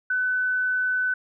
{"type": "tone", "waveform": "sine", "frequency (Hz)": 1505, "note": "F#6", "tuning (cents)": 29, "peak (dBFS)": -21, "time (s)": [0.1, 1.14], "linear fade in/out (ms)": 5, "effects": []}